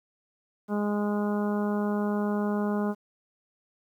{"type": "harmonic tone", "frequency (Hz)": 206.9, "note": "G#3", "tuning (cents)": -6, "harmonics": [1, 2, 3, 4, 5, 6, 7], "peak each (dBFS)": [-26, -32, -36, -38, -40, -42, -43], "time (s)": [0.68, 2.95], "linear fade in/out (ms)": 50, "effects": ["10-bit"]}